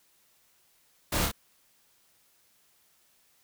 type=noise with echo; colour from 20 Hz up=pink; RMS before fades=-29 dBFS; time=1.12-1.26 s; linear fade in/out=5 ms; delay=28 ms; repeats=2; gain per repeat=-3 dB; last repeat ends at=1.316 s; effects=white hiss -66 dBFS RMS until 3.43 s

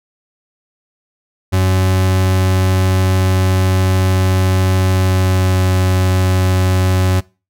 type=tone with pitch glide; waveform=40% pulse; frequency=93.7 to 92.89 Hz; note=F#2 to F#2; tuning=+22 to +7 cents; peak=-10 dBFS; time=1.52-7.21 s; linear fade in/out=20 ms; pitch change=-15 cents; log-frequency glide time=4.76-5.63 s; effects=noise-tail reverb RT60 0.3 s tail -22 dB re dry

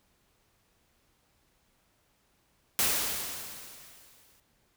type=noise with exponential decay; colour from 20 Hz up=white; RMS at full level=-25 dBFS; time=2.79-4.4 s; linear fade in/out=0 ms; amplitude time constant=350 ms; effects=pink hiss -70 dBFS RMS until 4.76 s

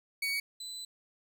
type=tone pair in turn; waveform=30% pulse; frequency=2248 / 4005 Hz; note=C#7 / B7; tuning=+24 / +23 cents; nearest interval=minor seventh; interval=999 cents; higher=second; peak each=-28 / -37 dBFS; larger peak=first; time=0.22-0.4 / 0.6-0.85 s; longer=second; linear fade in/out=5 ms; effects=none

